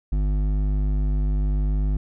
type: tone with hard clipping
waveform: triangle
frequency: 50.4 Hz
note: G1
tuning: 49 cents sharp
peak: -21 dBFS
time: 0.12-1.97 s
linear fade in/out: 5 ms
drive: 14 dB
effects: none

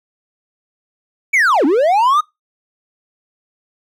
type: linear two-way sweep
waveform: triangle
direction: down then up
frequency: 2349 to 255.8 to 1263 Hz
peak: -8 dBFS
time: 1.33-2.21 s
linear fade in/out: 10 ms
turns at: 1.65 s
effects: noise-tail reverb RT60 0.2 s tail -23 dB re dry

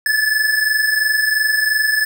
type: tone pair together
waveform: square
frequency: 1712.1 / 1735 Hz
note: A6 / A6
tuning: -48 / -25 cents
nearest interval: unison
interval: 23 cents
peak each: -21 / -16 dBFS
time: 0.06-2.05 s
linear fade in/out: 2 ms
effects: none

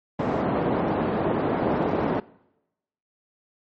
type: band-pass noise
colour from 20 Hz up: pink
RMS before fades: -24 dBFS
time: 0.19-2.2 s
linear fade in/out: 5 ms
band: 190 to 810 Hz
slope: 12 dB/octave
effects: noise-tail reverb RT60 0.9 s tail -22 dB re dry + MP3 32 kbps

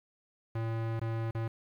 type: tone with dropouts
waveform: square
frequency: 113.4 Hz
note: A#2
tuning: 47 cents flat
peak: -32 dBFS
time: 0.55-1.48 s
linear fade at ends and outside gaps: 5 ms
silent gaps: 0.996-1.013 / 1.31-1.348 s
effects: low-pass 2000 Hz 12 dB/octave + 10-bit

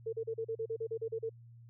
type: tone bursts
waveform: sine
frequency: 450 Hz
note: A4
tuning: 39 cents sharp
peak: -33 dBFS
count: 12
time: 0.06-1.295 s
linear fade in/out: 10 ms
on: 69 ms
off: 37 ms
effects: added 117 Hz sine -52 dBFS peak until 1.69 s

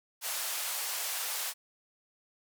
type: band-pass noise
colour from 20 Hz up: white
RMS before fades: -35 dBFS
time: 0.21-1.54 s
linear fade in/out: 50 ms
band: 560 to 16000 Hz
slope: 24 dB/octave
effects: none

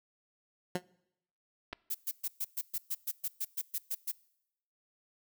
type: tone with exponential decay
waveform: 15% pulse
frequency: 180 Hz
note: F#3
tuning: 47 cents flat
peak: -21 dBFS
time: 0.75-0.82 s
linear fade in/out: 5 ms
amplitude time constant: 15 ms
type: clicks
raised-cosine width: 0.3 ms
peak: -27 / -22 dBFS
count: 2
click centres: 1.728 / 1.731 s
type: noise bursts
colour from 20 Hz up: violet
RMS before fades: -34 dBFS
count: 14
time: 1.9-4.118 s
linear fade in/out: 10 ms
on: 47 ms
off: 120 ms
effects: noise-tail reverb RT60 0.8 s tail -23 dB re dry

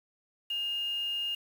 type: tone with quantisation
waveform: sine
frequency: 2834 Hz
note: F7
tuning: 25 cents sharp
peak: -30 dBFS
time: 0.5-1.35 s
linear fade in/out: 5 ms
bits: 8
effects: none

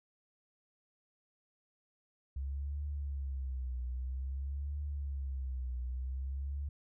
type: tone with vibrato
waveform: sine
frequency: 67.1 Hz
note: C2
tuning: 44 cents sharp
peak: -35 dBFS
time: 2.36-6.69 s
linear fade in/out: 5 ms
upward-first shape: triangle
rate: 0.51 Hz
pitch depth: 150 cents each way
effects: none

